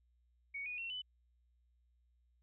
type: tone with pitch steps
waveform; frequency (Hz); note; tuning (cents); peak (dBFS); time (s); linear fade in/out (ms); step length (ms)
sine; 2235 / 2466 / 2720 / 3001; C#7 / D#7 / F7 / F#7; +14 / -16 / -46 / +24; -40; 0.54-1.02; 10; 120
effects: added 60 Hz sine -70 dBFS peak until 2.42 s